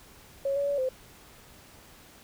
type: tone with pitch steps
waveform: sine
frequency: 551 / 565 / 569 / 518 Hz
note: C#5 / C#5 / C#5 / C5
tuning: -11 / +33 / +45 / -17 cents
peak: -25 dBFS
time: 0.45-0.89 s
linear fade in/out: 5 ms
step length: 110 ms
effects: pink hiss -53 dBFS RMS until 2.23 s